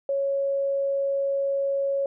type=tone; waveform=sine; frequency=553 Hz; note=C#5; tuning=4 cents flat; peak=-22 dBFS; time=0.09-2.06 s; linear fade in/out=2 ms; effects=none